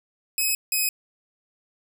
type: tone pair in turn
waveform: 5% pulse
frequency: 2552 / 2531 Hz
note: D#7 / D#7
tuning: +43 / +29 cents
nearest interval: unison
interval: 14 cents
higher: first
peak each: -12 dBFS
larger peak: neither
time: 0.38-0.55 / 0.72-0.89 s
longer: neither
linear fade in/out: 2 ms
effects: none